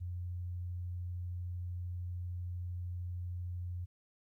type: tone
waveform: sine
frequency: 88.7 Hz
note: F2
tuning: 27 cents sharp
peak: -37 dBFS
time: 0-3.86 s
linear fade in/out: 20 ms
effects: 13-bit